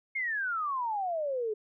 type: exponential sweep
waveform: sine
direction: down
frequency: 2179 to 415.4 Hz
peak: -29 dBFS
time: 0.15-1.54 s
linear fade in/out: 10 ms
effects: none